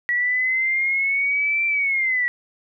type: linear two-way sweep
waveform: sine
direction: up then down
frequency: 1930 to 2354 to 1930 Hz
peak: -18 dBFS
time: 0.09-2.28 s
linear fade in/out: 0 ms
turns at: 1.66 s
effects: none